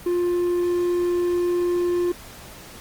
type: tone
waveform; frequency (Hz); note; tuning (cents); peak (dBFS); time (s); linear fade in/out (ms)
triangle; 352; F4; +14; -17; 0.06-2.12; 5
effects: pink hiss -42 dBFS RMS until 2.8 s + Opus 32 kbps